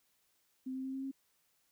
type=tone with pitch steps; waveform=sine; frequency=260 / 262.4 / 264.9 / 267.3 / 269.8 Hz; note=C4 / C4 / C4 / C4 / C#4; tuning=-11 / +5 / +22 / +37 / -47 cents; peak=-37 dBFS; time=0.66-1.115 s; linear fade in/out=10 ms; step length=91 ms; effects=white hiss -75 dBFS RMS until 1.71 s